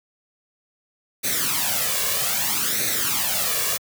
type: noise with flanger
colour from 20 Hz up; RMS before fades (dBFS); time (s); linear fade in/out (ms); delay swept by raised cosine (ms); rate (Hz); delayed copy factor
white; -23; 1.23-3.78; 20; 0.48 to 1.78; 0.62; +0.7
effects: high-pass 100 Hz 12 dB/octave